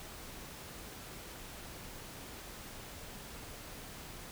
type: silence
effects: pink hiss -48 dBFS RMS until 4.31 s